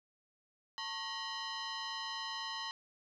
sine tone with frequency modulation, 1094 Hz, C#6, 23 cents flat, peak -38 dBFS, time 0.78-2.71 s, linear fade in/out 0 ms, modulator 996 Hz, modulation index 3.8, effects none

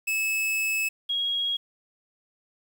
45% pulse / sine tone pair in turn, 2600 / 3295 Hz, E7 / G#7, -24 / -14 cents, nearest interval major third, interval 410 cents, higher second, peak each -24 / -24 dBFS, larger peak neither, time 0.07-0.89 / 1.09-1.57 s, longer first, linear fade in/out 10 ms, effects 9-bit

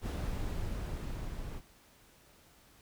brown noise with level ramp, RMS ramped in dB -34 to -41 dBFS, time 0.01-1.62 s, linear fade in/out 50 ms, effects pink hiss -62 dBFS RMS until 2.81 s

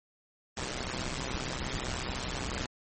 pink noise with amplitude modulation, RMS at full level -31 dBFS, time 0.57-2.66 s, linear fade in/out 2 ms, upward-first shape sine, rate 128 Hz, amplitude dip 90%, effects MP3 32 kbps

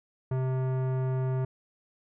sine tone with tanh clipping, 130 Hz, C3, 11 cents flat, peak -28 dBFS, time 0.31-1.45 s, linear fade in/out 5 ms, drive 17 dB, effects none

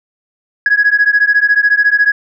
sine beating tone pair, 1661.2 / 1675.2 Hz, G#6 / G#6, 0 / +15 cents, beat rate 14 Hz, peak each -10 dBFS, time 0.66-2.12 s, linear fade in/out 2 ms, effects tanh soft clip ceiling -2 dBFS

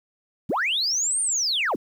sine linear two-way sweep, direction up then down, 93.6 to 9110 to 138.7 Hz, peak -20 dBFS, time 0.49-1.76 s, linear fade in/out 10 ms, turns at 1.21 s, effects tanh soft clip ceiling -17 dBFS + 9-bit

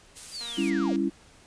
blue noise, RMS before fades -39 dBFS, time 0.15-0.71 s, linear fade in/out 20 ms
sine linear sweep, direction down, 4934 to 185 Hz, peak -34 dBFS, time 0.31-0.97 s, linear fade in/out 50 ms
click train, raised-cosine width 0.2 ms, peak -27 dBFS, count 130, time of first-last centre 0.41-0.959 s, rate 235 Hz
sine chord, C# diminished, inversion second, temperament just, 199.57 / 277.2 / 332.6 Hz, G3 / C#4 / E4, +31 / 0 / +16 cents, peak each -29 / -27 / -27 dBFS, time 0.57-1.1 s, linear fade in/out 20 ms
effects pink hiss -55 dBFS RMS until 1.46 s + resampled to 22050 Hz

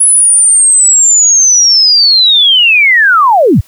sine linear sweep, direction down, 10330 to 59.2 Hz, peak -3 dBFS, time 0-3.61 s, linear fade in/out 10 ms, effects white hiss -44 dBFS RMS until 3.67 s

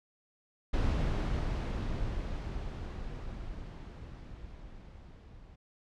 brown noise with level ramp, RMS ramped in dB -28 to -53 dBFS, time 0.73-5.56 s, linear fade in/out 10 ms, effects low-pass 5000 Hz 12 dB/octave

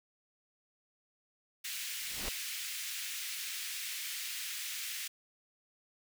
pink high-pass noise, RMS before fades -40 dBFS, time 1.64-5.08 s, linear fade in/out 10 ms, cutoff 2000 Hz, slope 24 dB/octave
pink noise with exponential growth, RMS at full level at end -36 dBFS, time 1.97-2.29 s, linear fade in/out 5 ms, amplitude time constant 68 ms
effects none

